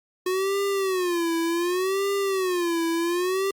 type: tone with vibrato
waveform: square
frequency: 363.5 Hz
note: F#4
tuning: 31 cents flat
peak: -23 dBFS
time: 0.26-3.51 s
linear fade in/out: 5 ms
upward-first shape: sine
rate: 0.67 Hz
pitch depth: 160 cents each way
effects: Opus 48 kbps

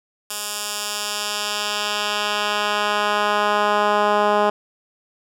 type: tone with band-pass filter sweep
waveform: 10% pulse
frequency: 207.7 Hz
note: G#3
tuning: in tune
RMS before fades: -21 dBFS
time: 0.3-4.5 s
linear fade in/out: 5 ms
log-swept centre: 9600 to 740 Hz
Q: 0.77
effects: none

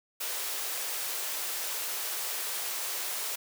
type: high-pass noise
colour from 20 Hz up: white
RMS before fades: -34 dBFS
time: 0.2-3.36 s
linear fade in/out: 10 ms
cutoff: 390 Hz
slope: 24 dB/octave
effects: none

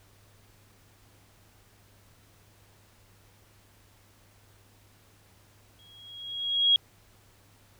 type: tone with exponential growth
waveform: sine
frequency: 3297 Hz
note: G#7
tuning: 13 cents flat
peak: -16 dBFS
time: 5.79-6.76 s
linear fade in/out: 1 ms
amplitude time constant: 210 ms
effects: added 101 Hz sine -61 dBFS peak until 7.79 s + pink hiss -61 dBFS RMS until 7.79 s

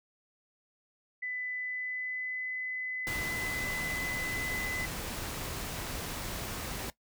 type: tone with pitch glide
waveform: sine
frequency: 2000 to 2015 Hz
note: B6 to B6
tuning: +21 to +34 cents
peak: -34 dBFS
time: 1.22-4.86 s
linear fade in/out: 10 ms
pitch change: +13 cents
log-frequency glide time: 1.57-2.49 s
type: noise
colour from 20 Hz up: pink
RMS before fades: -38 dBFS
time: 3.07-6.9 s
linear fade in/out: 0 ms
effects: noise-tail reverb RT60 0.1 s tail -18 dB re dry

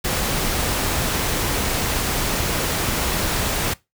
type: noise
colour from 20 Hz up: pink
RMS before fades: -22 dBFS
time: 0.04-3.74 s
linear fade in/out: 10 ms
effects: noise-tail reverb RT60 0.2 s tail -20 dB re dry

